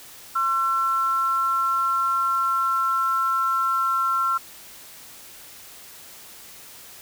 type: tone pair together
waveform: sine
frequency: 1065 / 1350.1 Hz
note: C6 / E6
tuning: +30 / +41 cents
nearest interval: major third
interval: 411 cents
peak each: -27 / -20 dBFS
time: 0.35-4.38 s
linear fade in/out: 10 ms
effects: white hiss -44 dBFS RMS until 7.01 s